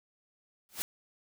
white noise with exponential growth, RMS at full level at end -30 dBFS, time 0.69-0.82 s, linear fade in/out 0 ms, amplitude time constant 28 ms, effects none

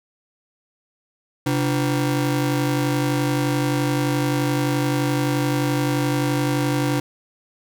35% pulse ring-modulated tone, 212.2 Hz, G#3, 38 cents sharp, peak -14 dBFS, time 1.46-7 s, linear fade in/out 5 ms, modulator 80.3 Hz, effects none

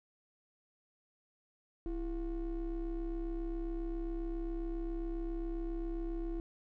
triangle ring-modulated tone, 183.7 Hz, F#3, 12 cents flat, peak -30 dBFS, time 1.86-6.4 s, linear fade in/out 0 ms, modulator 150 Hz, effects none

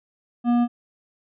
sine tone with hard clipping, 240 Hz, B3, 49 cents flat, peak -18 dBFS, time 0.44-0.68 s, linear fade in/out 50 ms, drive 9 dB, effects resampled to 8000 Hz

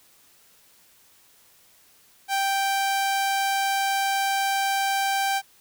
sawtooth tone, 784 Hz, G5, in tune, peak -18 dBFS, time 2.28-5.42 s, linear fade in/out 50 ms, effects white hiss -57 dBFS RMS until 5.6 s

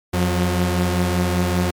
sawtooth tone pair together, 87.44 / 180 Hz, F2 / F#3, +3 / -47 cents, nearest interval octave, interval 1250 cents, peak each -16 dBFS, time 0.13-1.71 s, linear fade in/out 10 ms, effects MP3 96 kbps

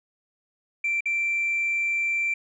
sine tone with dropouts, 2349 Hz, D7, in tune, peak -21 dBFS, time 0.84-2.34 s, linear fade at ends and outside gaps 5 ms, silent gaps 1.007-1.056 s, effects tanh soft clip ceiling -19 dBFS

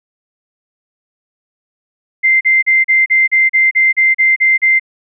sine tone bursts, 2086 Hz, C7, 6 cents flat, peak -7 dBFS, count 12, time 2.23-4.797 s, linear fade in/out 20 ms, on 180 ms, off 37 ms, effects none

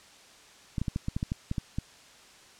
clicks, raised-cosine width 5 ms, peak -17 dBFS, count 11, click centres 0.782 / 0.816 / 0.882 / 0.961 / 1.084 / 1.165 / 1.229 / 1.319 / 1.514 / 1.582 / 1.785 s, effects white hiss -54 dBFS RMS until 2.59 s + low-pass 7000 Hz 12 dB/octave

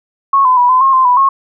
sine tone with pitch steps, 1098 / 1015 / 978 / 1021 / 1076 / 1041 / 987 / 1087 Hz, C#6 / B5 / B5 / C6 / C6 / C6 / B5 / C#6, -17 / +47 / -17 / -43 / +48 / -9 / -1 / -34 cents, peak -6 dBFS, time 0.33-1.29 s, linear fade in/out 5 ms, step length 120 ms, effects none

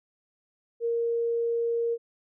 sine tone, 466.2 Hz, A#4, in tune, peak -24 dBFS, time 0.8-1.98 s, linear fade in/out 50 ms, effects none

